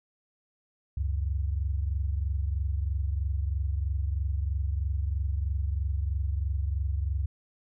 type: tone pair together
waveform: sine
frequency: 69.3 / 92.4 Hz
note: C#2 / F#2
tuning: 0 / -2 cents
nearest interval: perfect fourth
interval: 498 cents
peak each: -27 / -32 dBFS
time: 0.97-7.26 s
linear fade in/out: 5 ms
effects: none